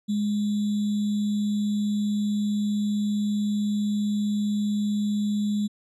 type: tone with sample-and-hold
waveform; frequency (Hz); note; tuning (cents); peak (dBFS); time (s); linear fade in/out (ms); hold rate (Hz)
sine; 207.7; G#3; 0; -22; 0.08-5.68; 20; 3675
effects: resampled to 24000 Hz